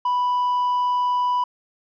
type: tone with hard clipping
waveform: sine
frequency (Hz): 987.8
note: B5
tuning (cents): 0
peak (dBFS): -19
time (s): 0.05-1.44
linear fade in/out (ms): 5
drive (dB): 2
effects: resampled to 11025 Hz